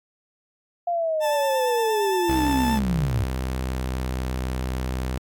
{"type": "linear sweep", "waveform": "sine", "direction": "down", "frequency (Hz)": [703, 93.6], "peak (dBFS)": -21, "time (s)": [0.87, 3.24], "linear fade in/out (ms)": 5}
{"type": "tone with vibrato", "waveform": "40% pulse", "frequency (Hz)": 880, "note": "A5", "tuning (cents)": 0, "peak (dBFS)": -23, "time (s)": [1.2, 2.8], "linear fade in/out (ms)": 50, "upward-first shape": "sine", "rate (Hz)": 8.7, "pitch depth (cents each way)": 20}
{"type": "tone with pitch glide", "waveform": "sawtooth", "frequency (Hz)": [65.2, 63.82], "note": ["C2", "C2"], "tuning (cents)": [-5, -43], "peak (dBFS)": -21, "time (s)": [2.29, 5.18], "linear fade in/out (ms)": 5, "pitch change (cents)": -38, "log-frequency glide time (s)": [2.44, 4.21]}
{"effects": ["AAC 64 kbps"]}